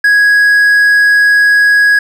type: tone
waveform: triangle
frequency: 1661.2 Hz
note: G#6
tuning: in tune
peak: -3 dBFS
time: 0.04-1.99 s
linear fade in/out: 5 ms
effects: none